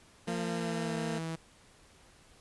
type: tone with pitch glide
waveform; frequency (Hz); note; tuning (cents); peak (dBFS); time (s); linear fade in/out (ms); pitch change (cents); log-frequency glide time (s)
sawtooth; 173.7 to 163.01; F3 to E3; -9 to -19; -31; 0.27-1.36; 10; -110; 0.39-0.98
type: tone with vibrato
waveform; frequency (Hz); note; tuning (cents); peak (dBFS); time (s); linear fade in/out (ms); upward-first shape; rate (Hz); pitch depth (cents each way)
20% pulse; 227.7; A#3; -40; -30; 0.27-1.19; 10; sine; 4.1; 8
effects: pink hiss -60 dBFS RMS until 2.4 s + resampled to 24000 Hz